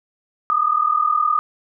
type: tone pair together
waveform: sine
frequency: 1204.9 / 1244.5 Hz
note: D6 / D#6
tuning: +44 / 0 cents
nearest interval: minor second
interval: 56 cents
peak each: -18 dBFS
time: 0.5-1.39 s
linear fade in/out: 0 ms
effects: none